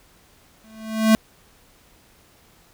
square tone with exponential growth, 220 Hz, A3, in tune, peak -10 dBFS, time 0.64-1.15 s, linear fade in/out 0 ms, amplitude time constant 110 ms, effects pink hiss -55 dBFS RMS until 2.73 s

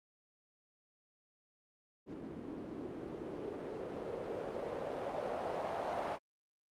blue noise with low-pass filter sweep, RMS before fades -41 dBFS, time 2.06-6.19 s, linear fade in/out 50 ms, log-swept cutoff 280 to 730 Hz, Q 2.3, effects Opus 48 kbps

